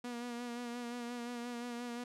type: tone with vibrato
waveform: sawtooth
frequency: 240.3 Hz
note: B3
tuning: 47 cents flat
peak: -36 dBFS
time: 0.04-2.04 s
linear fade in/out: 5 ms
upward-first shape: sine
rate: 5.7 Hz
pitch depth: 33 cents each way
effects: low-pass 10000 Hz 12 dB/octave